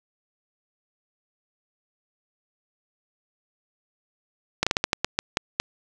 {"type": "slowing click train", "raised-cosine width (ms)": 0.2, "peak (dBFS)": -3, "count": 10, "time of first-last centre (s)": [4.63, 5.6], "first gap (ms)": 36, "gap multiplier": 1.26, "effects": []}